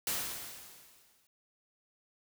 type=noise with exponential decay; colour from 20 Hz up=white; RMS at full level=-32 dBFS; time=0.07-1.27 s; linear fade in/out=2 ms; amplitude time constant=260 ms; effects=none